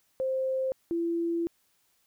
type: tone pair in turn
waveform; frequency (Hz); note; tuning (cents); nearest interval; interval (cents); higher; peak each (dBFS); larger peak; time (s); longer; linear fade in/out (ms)
sine; 525 / 337.4; C5 / E4; +6 / +40; minor sixth; 766; first; -26; neither; 0.2-0.72 / 0.91-1.47; second; 0
effects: white hiss -70 dBFS RMS until 2.06 s